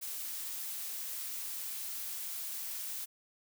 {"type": "noise", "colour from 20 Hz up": "blue", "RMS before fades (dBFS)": -40, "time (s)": [0.01, 3.06], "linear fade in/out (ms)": 20, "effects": []}